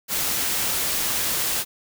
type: noise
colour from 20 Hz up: white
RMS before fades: -24 dBFS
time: 0.08-1.65 s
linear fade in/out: 50 ms
effects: none